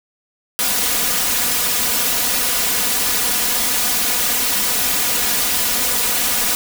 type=noise with comb filter; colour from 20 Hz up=white; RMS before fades=-18 dBFS; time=0.59-6.55 s; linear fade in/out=0 ms; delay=4.1 ms; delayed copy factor=+0.8; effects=none